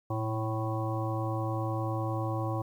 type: harmonic tone with a mistuned harmonic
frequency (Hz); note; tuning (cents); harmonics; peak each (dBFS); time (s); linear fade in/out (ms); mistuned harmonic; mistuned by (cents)
110; A2; 0; 1 / 3 / 5 / 7 / 9 / 10; -31 / -36 / -38 / -39 / -41 / -41; 0.1-2.62; 5; 1; +52
effects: 10-bit